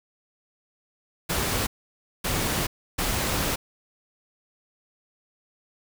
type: noise bursts at uneven times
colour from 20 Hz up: pink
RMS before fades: -26 dBFS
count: 3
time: 1.29-1.67 / 2.24-2.67 / 2.98-3.56 s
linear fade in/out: 10 ms
effects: none